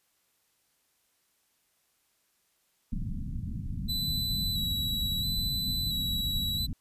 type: low-pass noise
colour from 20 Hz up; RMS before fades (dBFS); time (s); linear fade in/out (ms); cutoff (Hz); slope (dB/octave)
pink; -34; 2.92-6.73; 2; 240; 48
type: tone with vibrato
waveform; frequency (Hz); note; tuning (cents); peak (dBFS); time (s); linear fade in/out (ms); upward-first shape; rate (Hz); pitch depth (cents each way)
45% pulse; 3951; B7; 0; -29; 3.88-6.67; 20; square; 0.74; 20
effects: white hiss -72 dBFS RMS until 6.8 s + resampled to 32000 Hz